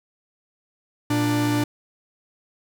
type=tone pair together; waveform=45% pulse; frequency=117.15 / 295.2 Hz; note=A#2 / D4; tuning=+9 / +9 cents; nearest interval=octave + major third; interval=1600 cents; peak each=-24 / -21 dBFS; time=1.1-1.64 s; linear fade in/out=5 ms; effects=none